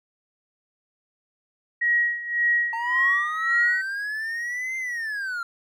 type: tone with tremolo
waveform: sine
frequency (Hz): 1900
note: A#6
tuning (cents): +33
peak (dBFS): -17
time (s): 1.81-3.82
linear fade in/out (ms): 10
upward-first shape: sine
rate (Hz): 1.8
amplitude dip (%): 80
type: linear two-way sweep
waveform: triangle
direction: up then down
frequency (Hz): 897 to 2093 to 1365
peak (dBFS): -25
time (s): 2.73-5.43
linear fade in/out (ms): 2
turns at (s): 4.77
effects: none